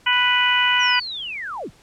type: harmonic tone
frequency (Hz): 493.9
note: B4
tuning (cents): 0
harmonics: 2 / 3 / 4 / 5 / 6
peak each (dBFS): -22 / -22 / -22 / -23 / -20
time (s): 0.06-1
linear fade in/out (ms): 10
type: click train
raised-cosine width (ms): 0.2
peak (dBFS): -25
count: 62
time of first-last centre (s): 0.13-0.907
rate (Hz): 78.5
type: linear sweep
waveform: sine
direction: down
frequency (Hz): 5950 to 31.52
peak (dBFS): -27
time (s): 0.79-1.71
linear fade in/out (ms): 50
effects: pink hiss -53 dBFS RMS until 1.82 s + low-pass 9000 Hz 12 dB/octave